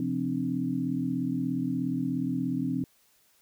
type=tone cluster; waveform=sine; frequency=131.8 / 174.1 / 260.4 / 297.3 Hz; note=C3 / F3 / C4 / D4; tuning=+13 / -5 / -8 / +21 cents; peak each=-36 / -33 / -29 / -34 dBFS; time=0-2.84 s; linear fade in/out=2 ms; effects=white hiss -65 dBFS RMS until 3.41 s